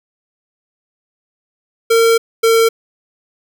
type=tone pair in turn; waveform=square; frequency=457.2 / 454 Hz; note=A#4 / A#4; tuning=-34 / -46 cents; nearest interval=unison; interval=12 cents; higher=first; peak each=-9 dBFS; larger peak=neither; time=1.9-2.18 / 2.43-2.69 s; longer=first; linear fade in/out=10 ms; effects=none